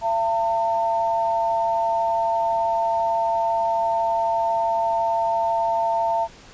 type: tone pair together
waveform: sine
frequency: 675 / 903 Hz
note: E5 / A5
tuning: +41 / +45 cents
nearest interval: perfect fourth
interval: 504 cents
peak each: -22 / -21 dBFS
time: 0.01-6.28 s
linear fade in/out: 50 ms
effects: pink hiss -46 dBFS RMS until 6.53 s + resampled to 16000 Hz